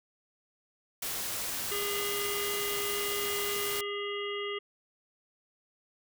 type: noise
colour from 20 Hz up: white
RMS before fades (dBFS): -35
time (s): 1.02-3.81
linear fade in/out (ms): 5
type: harmonic tone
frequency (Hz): 407.1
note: G#4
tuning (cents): -35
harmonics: 1 / 3 / 5 / 7 / 8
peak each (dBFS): -35 / -41 / -40 / -40 / -44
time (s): 1.71-4.59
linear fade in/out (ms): 10
effects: none